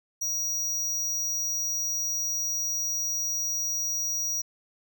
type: tone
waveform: square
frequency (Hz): 5760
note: F#8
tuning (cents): -47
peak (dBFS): -27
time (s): 0.21-4.42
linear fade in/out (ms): 10
effects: none